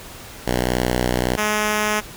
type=tone pair in turn; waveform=5% pulse; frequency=61.7 / 211.9 Hz; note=B1 / G#3; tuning=-1 / +35 cents; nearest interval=octave + major sixth; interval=2136 cents; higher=second; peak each=-7 dBFS; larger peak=neither; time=0.46-1.37 / 1.37-2.01 s; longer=first; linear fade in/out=20 ms; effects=pink hiss -38 dBFS RMS until 2.16 s